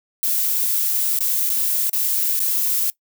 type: noise with dropouts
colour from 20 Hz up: violet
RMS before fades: -20 dBFS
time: 0.23-2.9 s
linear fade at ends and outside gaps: 0 ms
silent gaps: 1.189-1.206 / 1.494-1.5 / 1.896-1.931 / 2.393-2.402 s
effects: noise-tail reverb RT60 0.1 s tail -21 dB re dry

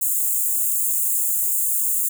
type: high-pass noise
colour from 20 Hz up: white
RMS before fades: -21 dBFS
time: 0.01-2.09 s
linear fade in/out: 10 ms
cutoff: 6900 Hz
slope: 96 dB/octave
effects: none

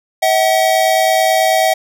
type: tone pair together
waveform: square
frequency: 643.8 / 753 Hz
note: E5 / F#5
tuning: -41 / +30 cents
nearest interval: minor third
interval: 271 cents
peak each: -14 dBFS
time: 0.22-1.74 s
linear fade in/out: 10 ms
effects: none

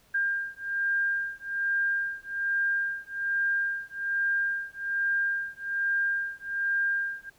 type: beating tone pair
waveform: sine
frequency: 1600 / 1601.2 Hz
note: G6 / G6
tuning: +35 / +36 cents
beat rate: 1.2 Hz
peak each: -29 dBFS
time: 0.14-7.3 s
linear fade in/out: 10 ms
effects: pink hiss -62 dBFS RMS until 7.38 s

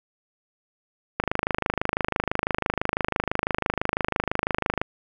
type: click train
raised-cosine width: 0.5 ms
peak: -7 dBFS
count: 95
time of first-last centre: 1.2-4.815 s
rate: 26 Hz
effects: 8-bit

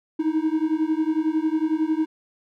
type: beating tone pair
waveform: triangle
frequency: 309.7 / 320.7 Hz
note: D#4 / E4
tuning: -8 / -48 cents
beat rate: 11 Hz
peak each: -21 dBFS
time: 0.19-2.06 s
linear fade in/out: 10 ms
effects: none

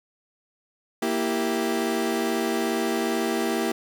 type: chord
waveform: 30% pulse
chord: E diminished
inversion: second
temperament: equal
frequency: 233.1 / 329.6 / 392 Hz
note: Bb3 / E4 / G4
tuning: 0 / 0 / 0 cents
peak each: -25 dBFS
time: 1.02-3.72 s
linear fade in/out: 5 ms
effects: none

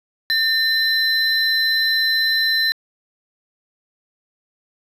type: tone pair together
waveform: triangle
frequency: 1800 / 4041 Hz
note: A6 / B7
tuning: +39 / +39 cents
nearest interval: octave + major second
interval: 1400 cents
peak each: -17 dBFS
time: 0.3-2.72 s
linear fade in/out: 0 ms
effects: resampled to 32000 Hz + 8-bit

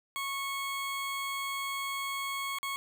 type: tone with dropouts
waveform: 20% pulse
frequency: 1100 Hz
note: C#6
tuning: 14 cents flat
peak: -28 dBFS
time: 0.16-2.76 s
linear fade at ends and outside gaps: 0 ms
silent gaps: 2.586-2.63 s
effects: none

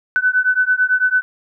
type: beating tone pair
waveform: sine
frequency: 1500 / 1509 Hz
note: F#6 / F#6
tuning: +23 / +34 cents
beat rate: 9 Hz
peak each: -16 dBFS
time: 0.16-1.22 s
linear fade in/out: 0 ms
effects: none

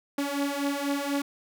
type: beating tone pair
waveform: sawtooth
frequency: 280 / 284.1 Hz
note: C#4 / C#4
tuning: +18 / +43 cents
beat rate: 4.1 Hz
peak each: -27 / -25 dBFS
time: 0.18-1.22 s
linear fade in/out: 5 ms
effects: none

